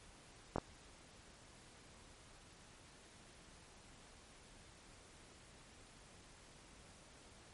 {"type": "clicks", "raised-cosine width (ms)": 1, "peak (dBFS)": -22, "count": 2, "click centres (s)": [0.56, 0.583], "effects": ["pink hiss -61 dBFS RMS until 7.53 s", "MP3 48 kbps"]}